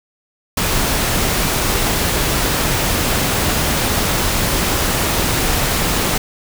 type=noise; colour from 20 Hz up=pink; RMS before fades=-17 dBFS; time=0.57-6.18 s; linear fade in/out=5 ms; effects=none